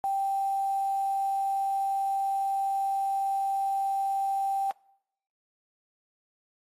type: tone with quantisation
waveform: sine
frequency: 784 Hz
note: G5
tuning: in tune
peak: -25 dBFS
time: 0.04-4.71 s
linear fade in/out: 0 ms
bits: 8
effects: noise-tail reverb RT60 0.8 s tail -25 dB re dry + AAC 32 kbps